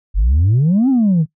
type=exponential two-way sweep; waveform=sine; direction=up then down; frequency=43.65 to 277 to 147.3 Hz; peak=-8 dBFS; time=0.14-1.26 s; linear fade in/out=50 ms; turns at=0.89 s; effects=noise-tail reverb RT60 0.1 s tail -19 dB re dry + tanh soft clip ceiling -8 dBFS